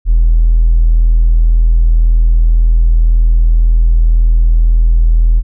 triangle tone with tanh clipping, 40.95 Hz, E1, 11 cents flat, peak -4 dBFS, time 0.05-5.43 s, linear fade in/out 50 ms, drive 1 dB, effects none

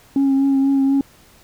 sine tone with vibrato, 273 Hz, C#4, 26 cents flat, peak -11 dBFS, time 0.16-1.01 s, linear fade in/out 2 ms, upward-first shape triangle, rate 4.1 Hz, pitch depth 24 cents each way, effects tanh soft clip ceiling -11 dBFS + pink hiss -50 dBFS RMS until 1.43 s

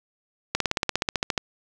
slowing click train, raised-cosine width 0.2 ms, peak -5 dBFS, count 14, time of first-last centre 0.55-1.378 s, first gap 53 ms, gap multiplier 1.03, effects none

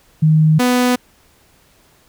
sine / sawtooth tone pair in turn, 156.1 / 248.3 Hz, D#3 / B3, +6 / +9 cents, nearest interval minor sixth, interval 803 cents, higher second, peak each -8 dBFS, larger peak neither, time 0.22-0.59 / 0.59-0.96 s, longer neither, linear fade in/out 10 ms, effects pink hiss -53 dBFS RMS until 2.08 s

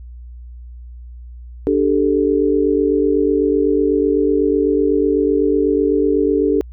sine chord, D suspended fourth, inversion none, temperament equal, 293.7 / 392 / 440 Hz, D4 / G4 / A4, 0 / 0 / 0 cents, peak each -17 dBFS, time 1.67-6.61 s, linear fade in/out 0 ms, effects added 60 Hz sine -32 dBFS peak until 6.72 s

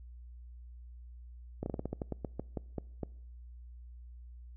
slowing click train, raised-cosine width 2 ms, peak -22 dBFS, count 14, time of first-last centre 1.63-3.033 s, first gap 31 ms, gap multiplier 1.19, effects noise-tail reverb RT60 0.7 s tail -24 dB re dry + added 60 Hz sine -47 dBFS peak until 4.56 s

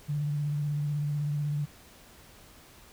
sine tone with vibrato, 146.83 Hz, D3, in tune, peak -27 dBFS, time 0.08-1.66 s, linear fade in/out 20 ms, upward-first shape triangle, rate 16 Hz, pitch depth 37 cents each way, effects pink hiss -54 dBFS RMS until 2.92 s

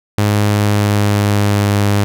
sawtooth tone with pitch glide, 103.83 to 101.75 Hz, G#2 to G#2, 0 to -35 cents, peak -7 dBFS, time 0.18-2.04 s, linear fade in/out 0 ms, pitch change -35 cents, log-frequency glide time 0.42-1.79 s, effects none

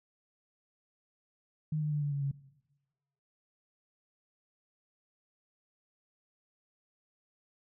sine tone with pitch steps, 154 / 150.83 / 147.73 / 144.69 / 141.71 / 138.79 Hz, D#3 / D3 / D3 / D3 / C#3 / C#3, -17 / +47 / +11 / -25 / +39 / +2 cents, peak -29 dBFS, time 1.72-2.314 s, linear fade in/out 5 ms, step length 99 ms, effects noise-tail reverb RT60 1.0 s tail -18 dB re dry

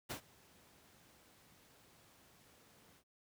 pink noise with ADSR envelope, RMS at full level -41 dBFS, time 0.09-3.04 s, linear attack 19 ms, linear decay 96 ms, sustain -24 dB, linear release 68 ms, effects high-pass 80 Hz 12 dB/octave

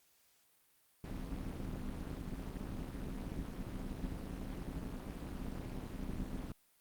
brown noise with amplitude modulation, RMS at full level -38 dBFS, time 1.04-6.52 s, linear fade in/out 2 ms, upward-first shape sine, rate 223 Hz, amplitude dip 100%, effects white hiss -71 dBFS RMS until 6.8 s + Opus 48 kbps

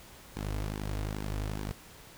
sawtooth tone with flanger, 51.5 Hz, G#1, 14 cents flat, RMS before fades -35 dBFS, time 0.36-1.72 s, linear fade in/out 5 ms, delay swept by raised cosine 1.5 to 5.5 ms, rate 2.4 Hz, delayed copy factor -0.65, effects pink hiss -52 dBFS RMS until 2.17 s

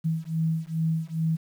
sine beating tone pair, 160.3 / 162.7 Hz, E3 / E3, -48 / -22 cents, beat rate 2.4 Hz, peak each -27 dBFS, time 0.04-1.37 s, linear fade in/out 20 ms, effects 9-bit

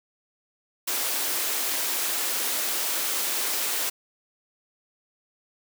white high-pass noise, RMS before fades -27 dBFS, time 0.87-3.9 s, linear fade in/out 10 ms, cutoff 270 Hz, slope 24 dB/octave, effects none

